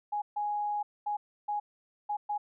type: tone bursts at uneven times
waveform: sine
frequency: 830.6 Hz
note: G#5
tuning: in tune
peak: -29 dBFS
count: 6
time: 0.12-0.22 / 0.36-0.83 / 1.06-1.17 / 1.48-1.6 / 2.09-2.17 / 2.29-2.38 s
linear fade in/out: 10 ms
effects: none